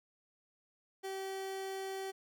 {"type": "tone", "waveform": "30% pulse", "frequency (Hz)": 385.1, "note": "G4", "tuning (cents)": -31, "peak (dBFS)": -36, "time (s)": [1.03, 2.12], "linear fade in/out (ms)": 20, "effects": []}